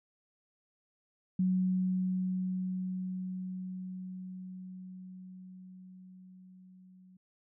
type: tone with level ramp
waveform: sine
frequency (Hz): 185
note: F#3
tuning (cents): 0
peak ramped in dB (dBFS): -25 to -55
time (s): 1.39-7.17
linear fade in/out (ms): 5
effects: none